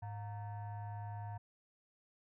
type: tone with frequency modulation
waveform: sine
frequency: 105 Hz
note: G#2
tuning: 19 cents sharp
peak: -40 dBFS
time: 0.02-1.38 s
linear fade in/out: 10 ms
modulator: 819 Hz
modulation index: 0.67
effects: tanh soft clip ceiling -37 dBFS